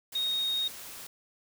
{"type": "tone in noise", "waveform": "sine", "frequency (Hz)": 3729, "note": "A#7", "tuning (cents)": 0, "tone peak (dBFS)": -27, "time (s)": [0.15, 0.68], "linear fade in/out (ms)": 5, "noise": "white", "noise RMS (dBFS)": -44, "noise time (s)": [0.12, 1.07], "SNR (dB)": 14, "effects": []}